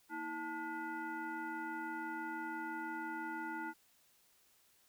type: tone with frequency modulation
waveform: sine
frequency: 880 Hz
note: A5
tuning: in tune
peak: -39 dBFS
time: 0.09-3.74 s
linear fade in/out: 50 ms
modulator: 558 Hz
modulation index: 1.4
effects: white hiss -70 dBFS RMS until 4.88 s